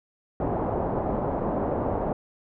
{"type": "low-pass noise", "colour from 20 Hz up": "white", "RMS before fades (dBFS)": -27, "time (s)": [0.4, 2.13], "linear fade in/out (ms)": 2, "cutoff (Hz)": 790, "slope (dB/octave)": 24, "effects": []}